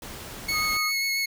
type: noise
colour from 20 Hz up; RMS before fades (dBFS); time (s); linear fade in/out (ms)
pink; -39; 0.02-0.77; 2
type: tone with vibrato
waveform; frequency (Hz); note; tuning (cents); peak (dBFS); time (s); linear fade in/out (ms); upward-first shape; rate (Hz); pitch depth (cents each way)
25% pulse; 2189; C#7; -22; -20; 0.48-1.26; 10; sine; 7.4; 13
type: tone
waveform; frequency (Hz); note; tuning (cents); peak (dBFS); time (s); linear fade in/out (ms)
sine; 1244.5; D#6; 0; -29; 0.51-0.92; 50
effects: none